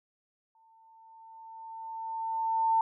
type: tone with exponential growth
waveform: sine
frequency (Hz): 898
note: A5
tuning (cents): +35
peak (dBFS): -21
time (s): 0.55-2.81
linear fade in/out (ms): 2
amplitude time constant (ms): 490
effects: none

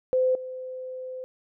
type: tone with level steps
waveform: sine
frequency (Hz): 513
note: C5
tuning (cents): -34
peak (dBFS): -19 / -33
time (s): 0.13-1.24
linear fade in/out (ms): 0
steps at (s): 0.35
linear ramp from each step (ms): 2
effects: none

